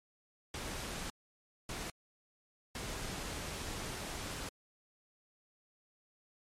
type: noise bursts at uneven times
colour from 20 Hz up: pink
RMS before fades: -41 dBFS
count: 3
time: 0.54-1.1 / 1.69-1.9 / 2.75-4.49 s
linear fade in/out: 2 ms
effects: low-pass 10000 Hz 12 dB/octave + MP3 64 kbps